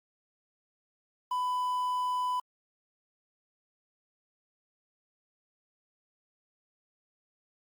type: tone with quantisation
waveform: triangle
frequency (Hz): 998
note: B5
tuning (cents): +18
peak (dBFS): -26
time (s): 1.31-2.4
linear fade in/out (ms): 5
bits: 9
effects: Opus 48 kbps